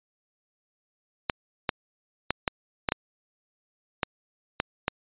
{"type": "clicks", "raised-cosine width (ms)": 0.3, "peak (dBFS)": -7, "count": 9, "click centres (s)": [1.298, 1.692, 2.306, 2.478, 2.888, 2.921, 4.032, 4.601, 4.881], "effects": ["resampled to 8000 Hz"]}